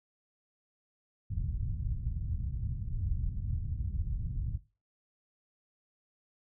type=low-pass noise; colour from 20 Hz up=white; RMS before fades=-34 dBFS; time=1.3-4.58 s; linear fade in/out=10 ms; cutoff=110 Hz; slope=24 dB/octave; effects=noise-tail reverb RT60 0.3 s tail -17 dB re dry